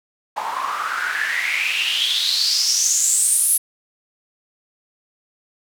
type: noise with band-pass filter sweep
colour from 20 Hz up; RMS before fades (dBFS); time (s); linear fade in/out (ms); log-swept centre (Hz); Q
white; -20; 0.36-3.58; 10; 870 to 11000; 7.4
effects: none